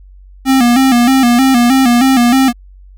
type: tone with vibrato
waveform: square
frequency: 252.2 Hz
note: B3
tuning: 36 cents sharp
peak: -7 dBFS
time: 0.45-2.53 s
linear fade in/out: 50 ms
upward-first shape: square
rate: 3.2 Hz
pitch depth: 90 cents each way
effects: added 47 Hz sine -35 dBFS peak until 2.97 s